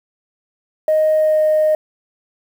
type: tone with pitch glide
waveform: sine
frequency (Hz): 622.3 to 618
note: D#5 to D#5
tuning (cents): 0 to -12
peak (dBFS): -10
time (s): 0.88-1.75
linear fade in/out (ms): 2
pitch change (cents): -12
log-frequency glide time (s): 1.15-1.42
effects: tanh soft clip ceiling -8 dBFS + 7-bit